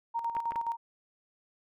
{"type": "tone with tremolo", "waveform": "sine", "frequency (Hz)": 928, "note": "A#5", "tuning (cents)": -8, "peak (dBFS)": -28, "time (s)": [0.14, 0.77], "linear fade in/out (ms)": 20, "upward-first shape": "square", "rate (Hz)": 9.5, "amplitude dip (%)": 60}
{"type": "clicks", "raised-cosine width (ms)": 0.5, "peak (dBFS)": -25, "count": 3, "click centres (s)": [0.367, 0.52, 0.558]}
{"effects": []}